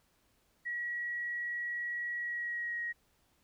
sine tone with pitch glide, 1918 to 1890.5 Hz, A#6 to A#6, +49 to +24 cents, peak -34 dBFS, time 0.65-2.93 s, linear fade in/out 20 ms, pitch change -25 cents, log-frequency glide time 2.18-2.8 s, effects pink hiss -72 dBFS RMS until 3.43 s

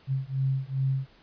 sine beating tone pair, 132.8 / 135.3 Hz, C3 / C#3, +26 / -42 cents, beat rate 2.5 Hz, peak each -28 dBFS, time 0.07-1.08 s, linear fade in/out 50 ms, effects pink hiss -58 dBFS RMS until 1.22 s + resampled to 11025 Hz

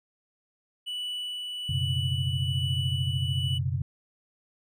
triangle tone with tremolo, 2960 Hz, F#7, in tune, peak -29 dBFS, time 0.86-3.59 s, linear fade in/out 20 ms, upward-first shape sine, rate 1.2 Hz, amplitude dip 25%
sine chord, F# suspended fourth, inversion none, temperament equal with one note detuned, 92.5 / 124.98 / 138.59 Hz, F#2 / B2 / C#3, 0 / +21 / 0 cents, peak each -30 dBFS, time 1.69-3.82 s, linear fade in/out 5 ms
effects none

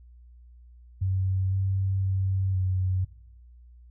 sine tone with pitch steps, 94.7 / 96.3 / 95.6 / 93.1 Hz, F#2 / G2 / G2 / F#2, +41 / -30 / -43 / +11 cents, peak -23 dBFS, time 1.01-3.05 s, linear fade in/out 10 ms, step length 510 ms, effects noise-tail reverb RT60 0.7 s tail -18 dB re dry + added 60 Hz sine -48 dBFS peak until 3.9 s

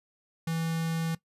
square tone with notch filter, 163.9 Hz, E3, 10 cents flat, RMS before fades -30 dBFS, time 0.47-1.15 s, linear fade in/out 5 ms, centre 580 Hz, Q 1.5, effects noise-tail reverb RT60 0.1 s tail -18 dB re dry + resampled to 32000 Hz

